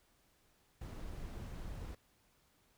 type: noise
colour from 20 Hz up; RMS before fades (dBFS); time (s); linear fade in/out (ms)
brown; -45; 0.81-1.95; 5
effects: pink hiss -72 dBFS RMS until 2.77 s